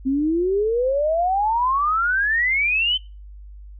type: exponential sweep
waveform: sine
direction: up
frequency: 259.1 to 3101 Hz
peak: -17 dBFS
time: 0.05-2.98 s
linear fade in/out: 20 ms
effects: noise-tail reverb RT60 0.3 s tail -22 dB re dry + added 50 Hz sine -37 dBFS peak until 3.79 s